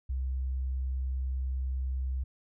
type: tone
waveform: sine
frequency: 65 Hz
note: C2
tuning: 11 cents flat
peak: -29 dBFS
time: 0.09-2.24 s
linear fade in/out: 10 ms
effects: none